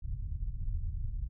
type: low-pass noise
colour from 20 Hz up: pink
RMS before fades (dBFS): -35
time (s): 0.02-1.29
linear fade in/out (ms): 20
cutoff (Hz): 100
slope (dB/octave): 24
effects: none